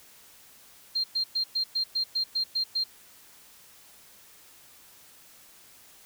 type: tone bursts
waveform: sine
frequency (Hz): 4186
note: C8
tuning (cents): 0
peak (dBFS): -24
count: 10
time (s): 0.95-2.84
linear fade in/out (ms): 10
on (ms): 90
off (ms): 110
effects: white hiss -54 dBFS RMS until 6.05 s